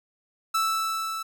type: tone with level ramp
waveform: 45% pulse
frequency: 1318.5 Hz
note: E6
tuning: in tune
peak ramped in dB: -21 to -30 dBFS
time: 0.54-1.23 s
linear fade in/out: 10 ms
effects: none